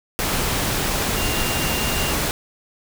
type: tone in noise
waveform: sine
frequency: 2794 Hz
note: F7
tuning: in tune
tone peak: -29 dBFS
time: 1.17-2.13 s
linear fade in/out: 0 ms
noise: pink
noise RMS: -22 dBFS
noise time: 0.19-2.31 s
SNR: -10 dB
effects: none